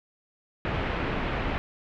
pink low-pass noise, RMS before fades -29 dBFS, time 0.65-1.58 s, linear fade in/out 0 ms, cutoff 2800 Hz, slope 24 dB/octave, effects none

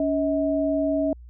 sine tone pair together, 284 / 637.6 Hz, C#4 / D#5, +42 / +42 cents, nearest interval octave + major second, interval 1400 cents, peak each -23 / -23 dBFS, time 0-1.13 s, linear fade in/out 2 ms, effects added 60 Hz sine -41 dBFS peak until 1.29 s

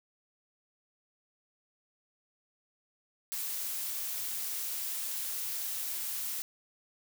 blue noise, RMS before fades -36 dBFS, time 3.32-6.42 s, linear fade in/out 0 ms, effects none

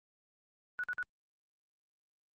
sine tone bursts, 1471 Hz, F#6, 11 cents flat, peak -33 dBFS, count 3, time 0.79-1.028 s, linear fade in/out 0 ms, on 46 ms, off 50 ms, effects Opus 32 kbps

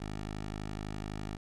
10% pulse tone, 51.91 Hz, G#1, in tune, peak -29 dBFS, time 0-1.37 s, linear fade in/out 5 ms, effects low-pass 8000 Hz 12 dB/octave

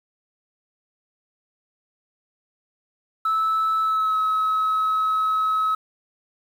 sine tone with pitch glide, 1308 to 1284.8 Hz, E6 to E6, -14 to -45 cents, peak -17 dBFS, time 3.25-5.75 s, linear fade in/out 5 ms, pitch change -31 cents, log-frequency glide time 3.82-4.17 s, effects tanh soft clip ceiling -16 dBFS + 8-bit

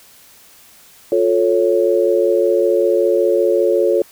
sine chord, F augmented, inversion none, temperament equal with one note detuned, 354.7 / 440 / 554.4 Hz, F4 / A4 / C#5, +27 / 0 / 0 cents, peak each -16 dBFS, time 1.12-4.02 s, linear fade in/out 2 ms, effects white hiss -46 dBFS RMS until 4.11 s

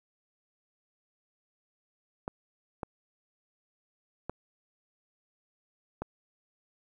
clicks, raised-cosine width 1 ms, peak -20 dBFS, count 4, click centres 2.279 / 2.832 / 4.296 / 6.02 s, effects 10-bit

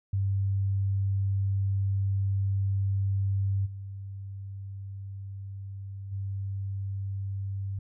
sine tone with level steps, 98 Hz, G2, in tune, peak -24 / -36 / -30 dBFS, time 0.13-7.79 s, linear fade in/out 5 ms, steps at 3.65 / 6.11 s, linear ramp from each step 20 ms, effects none

